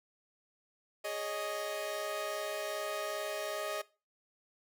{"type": "chord", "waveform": "sawtooth", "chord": "Ab suspended fourth", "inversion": "none", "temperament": "equal with one note detuned", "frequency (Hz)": [415.3, 559.8, 622.3], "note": ["Ab4", "Db5", "Eb5"], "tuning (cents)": [0, 17, 0], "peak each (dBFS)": [-39, -39, -33], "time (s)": [1.04, 3.82], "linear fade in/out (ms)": 10, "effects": ["noise-tail reverb RT60 0.3 s tail -19 dB re dry"]}